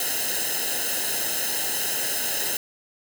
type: noise with comb filter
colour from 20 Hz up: white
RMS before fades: -26 dBFS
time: 0-2.57 s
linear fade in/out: 2 ms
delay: 0.87 ms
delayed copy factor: -0.8
effects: none